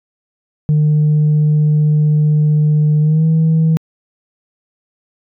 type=tone with pitch glide; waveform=sine; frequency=151.3 to 160.3 Hz; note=D#3 to E3; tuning=-48 to -48 cents; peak=-7 dBFS; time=0.69-3.77 s; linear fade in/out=0 ms; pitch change=+100 cents; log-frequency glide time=3.01-3.25 s; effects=tanh soft clip ceiling -7 dBFS